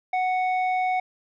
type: tone with low-pass filter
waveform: square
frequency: 740 Hz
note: F#5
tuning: in tune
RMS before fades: -24 dBFS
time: 0.13-1 s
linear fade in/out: 5 ms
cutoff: 1700 Hz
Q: 7.1
effects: none